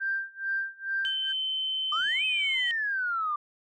sine tone with tremolo, 1578 Hz, G6, 11 cents sharp, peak -25 dBFS, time 0-1.33 s, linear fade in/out 20 ms, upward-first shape sine, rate 2.3 Hz, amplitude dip 95%
sine tone, 3072 Hz, G7, 36 cents flat, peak -27 dBFS, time 1.05-2.71 s, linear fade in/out 0 ms
sine exponential two-way sweep, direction up then down, 1174.7 to 2591 to 1174.7 Hz, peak -26 dBFS, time 1.92-3.36 s, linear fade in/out 5 ms, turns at 2.25 s
effects tanh soft clip ceiling -17 dBFS

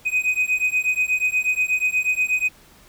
triangle beating tone pair, 2500 / 2508.3 Hz, D#7 / D#7, +8 / +13 cents, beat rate 8.3 Hz, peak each -20 dBFS, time 0.05-2.49 s, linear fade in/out 20 ms, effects pink hiss -51 dBFS RMS until 2.88 s

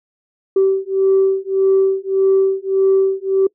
sine beating tone pair, 384.9 / 386.6 Hz, G4 / G4, -32 / -24 cents, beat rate 1.7 Hz, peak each -14 dBFS, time 0.56-3.47 s, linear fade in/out 5 ms, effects noise-tail reverb RT60 0.1 s tail -23 dB re dry + tanh soft clip ceiling -6 dBFS

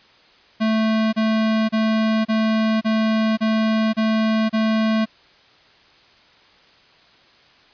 square tone bursts, 220 Hz, A3, in tune, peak -17 dBFS, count 8, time 0.6-5.057 s, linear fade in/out 20 ms, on 530 ms, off 31 ms, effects white hiss -52 dBFS RMS until 7.73 s + resampled to 11025 Hz

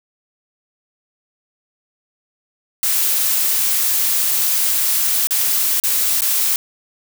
blue noise with dropouts, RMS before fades -17 dBFS, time 2.83-6.56 s, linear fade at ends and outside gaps 1 ms, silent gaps 5.271-5.308 / 5.8-5.837 / 6.208-6.219 s, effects none

